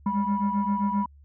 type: tone cluster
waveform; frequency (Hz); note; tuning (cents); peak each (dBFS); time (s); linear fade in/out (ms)
sine; 199.7 / 207.3 / 979; G3 / G#3 / B5; +32 / -3 / -15; -26; 0.06-1.06; 5
effects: tanh soft clip ceiling -16 dBFS + added 71 Hz sine -49 dBFS peak until 1.24 s